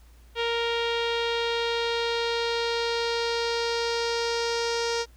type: tone with low-pass filter sweep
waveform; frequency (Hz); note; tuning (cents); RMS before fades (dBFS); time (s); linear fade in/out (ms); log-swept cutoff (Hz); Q
sawtooth; 466.2; A#4; 0; -27; 0.35-5.06; 50; 3300 to 5400; 3
effects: added 58 Hz sine -50 dBFS peak until 5.16 s + pink hiss -61 dBFS RMS until 5.16 s